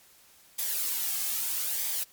blue noise with flanger, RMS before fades -30 dBFS, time 0.58-2.04 s, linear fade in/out 10 ms, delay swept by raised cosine 0.71 to 2.11 ms, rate 0.78 Hz, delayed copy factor -0.5, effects white hiss -58 dBFS RMS until 2.12 s + MP3 96 kbps

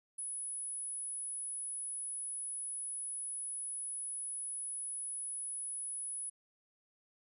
sine tone, 10160 Hz, D#9, 35 cents sharp, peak -38 dBFS, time 0.18-6.3 s, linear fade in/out 10 ms, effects none

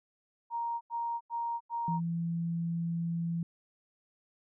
sine tone bursts, 935 Hz, A#5, 5 cents sharp, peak -31 dBFS, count 4, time 0.5-2.004 s, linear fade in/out 50 ms, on 310 ms, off 88 ms
sine tone, 168.3 Hz, E3, 36 cents sharp, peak -30 dBFS, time 1.88-3.43 s, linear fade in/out 2 ms
effects none

